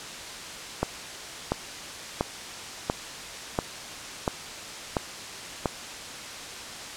click train, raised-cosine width 1 ms, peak -9 dBFS, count 8, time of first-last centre 0.83-5.658 s, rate 1.45 Hz, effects white hiss -38 dBFS RMS until 6.96 s + low-pass 7000 Hz 12 dB/octave

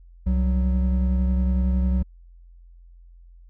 triangle tone pair together, 65.41 / 185.29 Hz, C2 / F#3, 0 / +3 cents, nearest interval octave + tritone, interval 1803 cents, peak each -17 / -23 dBFS, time 0.26-2.03 s, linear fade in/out 10 ms, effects added 43 Hz sine -45 dBFS peak until 3.49 s

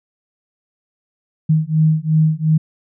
sine beating tone pair, 155.56 / 158.36 Hz, D#3 / D#3, 0 / +31 cents, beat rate 2.8 Hz, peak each -15 dBFS, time 1.49-2.58 s, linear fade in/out 10 ms, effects none

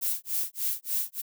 violet noise with tremolo, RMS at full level -27 dBFS, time 0.01-1.22 s, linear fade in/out 20 ms, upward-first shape sine, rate 3.4 Hz, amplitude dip 100%, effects none

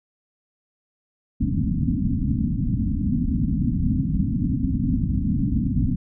white low-pass noise, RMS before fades -22 dBFS, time 1.4-5.96 s, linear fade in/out 10 ms, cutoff 280 Hz, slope 96 dB/octave, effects none

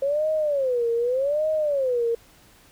sine tone with vibrato, 539 Hz, C#5, 49 cents flat, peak -20 dBFS, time 0.02-2.15 s, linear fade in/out 5 ms, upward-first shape sine, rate 0.84 Hz, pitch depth 260 cents each way, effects pink hiss -54 dBFS RMS until 2.71 s

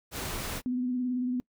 pink noise, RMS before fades -35 dBFS, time 0.11-0.62 s, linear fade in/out 50 ms
sine tone with vibrato, 250 Hz, B3, 21 cents sharp, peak -27 dBFS, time 0.66-1.4 s, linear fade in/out 0 ms, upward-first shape sine, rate 18 Hz, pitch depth 33 cents each way
effects noise-tail reverb RT60 0.1 s tail -24 dB re dry

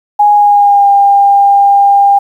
sine tone with pitch glide, 828 to 801.2 Hz, G#5 to G5, -5 to +38 cents, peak -3 dBFS, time 0.19-2.19 s, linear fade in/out 10 ms, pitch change -57 cents, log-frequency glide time 0.34-0.89 s, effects 7-bit

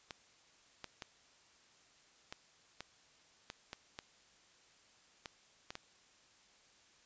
clicks, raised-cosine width 0.2 ms, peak -26 dBFS, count 11, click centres 0.108 / 0.843 / 1.022 / 2.325 / 2.806 / 3.501 / 3.731 / 3.989 / 5.258 / 5.705 / 5.754 s, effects white hiss -66 dBFS RMS until 7.05 s + resampled to 16000 Hz

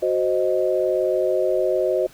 sine chord, C diminished, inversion second, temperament equal, 370 / 523.3 / 622.3 Hz, Gb4 / C5 / Eb5, 0 / 0 / 0 cents, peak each -22 dBFS, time 0.02-2.07 s, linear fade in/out 10 ms, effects pink hiss -49 dBFS RMS until 2.13 s

